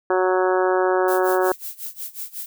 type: harmonic tone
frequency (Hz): 185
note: F#3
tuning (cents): 0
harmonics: 2 / 3 / 4 / 5 / 6 / 7 / 8 / 9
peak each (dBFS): -19 / -23 / -25 / -27 / -29 / -30 / -31 / -32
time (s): 0.1-1.52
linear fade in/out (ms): 2
type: noise with tremolo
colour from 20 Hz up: violet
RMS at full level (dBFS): -30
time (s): 1.08-2.46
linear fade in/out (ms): 2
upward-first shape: sine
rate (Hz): 5.5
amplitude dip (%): 90
effects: none